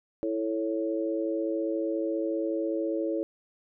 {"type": "chord", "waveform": "sine", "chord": "A major", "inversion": "second", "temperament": "equal", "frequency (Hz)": [329.6, 440, 554.4], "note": ["E4", "A4", "C#5"], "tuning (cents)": [0, 0, 0], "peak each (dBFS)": [-29, -33, -32], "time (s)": [0.23, 3.23], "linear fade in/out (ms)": 0, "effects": []}